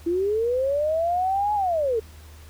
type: linear two-way sweep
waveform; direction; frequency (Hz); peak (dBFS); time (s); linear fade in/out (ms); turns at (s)
sine; up then down; 331 to 848 to 426.4; -20; 0.06-2; 10; 1.54
effects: added 77 Hz sine -43 dBFS peak until 2.49 s + pink hiss -51 dBFS RMS until 2.49 s